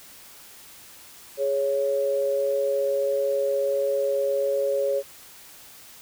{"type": "tone pair together", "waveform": "sine", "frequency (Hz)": [415.7, 554.4], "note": ["G#4", "C#5"], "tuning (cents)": [2, 0], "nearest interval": "perfect fourth", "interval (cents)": 498, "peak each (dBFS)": [-27, -22], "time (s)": [1.37, 5.03], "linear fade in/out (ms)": 50, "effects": ["white hiss -47 dBFS RMS until 6.01 s"]}